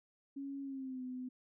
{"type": "tone with pitch glide", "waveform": "sine", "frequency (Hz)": [276.6, 253.6], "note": ["C#4", "B3"], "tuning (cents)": [-4, 46], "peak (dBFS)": -40, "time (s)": [0.36, 1.29], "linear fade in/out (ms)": 10, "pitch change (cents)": -150, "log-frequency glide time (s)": [0.62, 1.03], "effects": []}